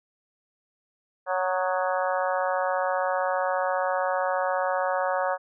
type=harmonic tone with a mistuned harmonic; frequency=185 Hz; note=F#3; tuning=in tune; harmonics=3 / 4 / 5 / 6 / 7 / 8 / 9; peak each=-27 / -29 / -31 / -33 / -34 / -35 / -36 dBFS; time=1.26-5.38 s; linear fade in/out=50 ms; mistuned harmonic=7; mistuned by=-49 cents; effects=none